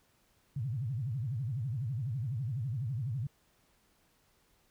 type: tone with vibrato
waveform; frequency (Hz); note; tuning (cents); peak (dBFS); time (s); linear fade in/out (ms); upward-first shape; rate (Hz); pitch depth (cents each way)
sine; 123.47; B2; 0; -32; 0.56-3.27; 5; sine; 12; 280
effects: pink hiss -70 dBFS RMS until 4.7 s